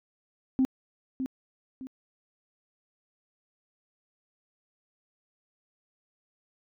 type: tone with echo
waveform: sine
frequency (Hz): 261.6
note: C4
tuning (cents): 0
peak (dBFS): -19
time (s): 0.59-0.65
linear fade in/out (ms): 0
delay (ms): 610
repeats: 2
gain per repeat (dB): -9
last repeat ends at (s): 1.87
effects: tanh soft clip ceiling -16 dBFS